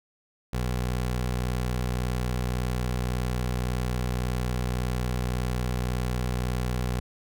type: tone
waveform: 20% pulse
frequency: 61.8 Hz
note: B1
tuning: 2 cents sharp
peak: -21 dBFS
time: 0.53-7 s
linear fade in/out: 5 ms
effects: none